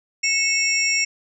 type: tone cluster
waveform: sine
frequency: 2190 / 2642 / 5590 / 7330 Hz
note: C#7 / E7 / F8 / A#8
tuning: -22 / +3 / +1 / -30 cents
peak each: -22 / -25 / -21 / -28 dBFS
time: 0.23-1.05 s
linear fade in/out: 10 ms
effects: none